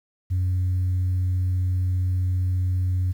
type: tone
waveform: sine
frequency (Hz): 91.5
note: F#2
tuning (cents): -19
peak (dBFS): -18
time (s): 0.3-3.13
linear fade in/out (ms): 20
effects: tanh soft clip ceiling -18 dBFS + 9-bit